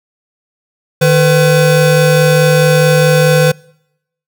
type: tone pair together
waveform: square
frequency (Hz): 153 / 503.7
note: D#3 / B4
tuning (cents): -29 / +34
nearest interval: octave + major sixth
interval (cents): 2063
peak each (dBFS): -10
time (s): 1.01-3.52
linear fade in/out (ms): 10
effects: noise-tail reverb RT60 0.8 s tail -26 dB re dry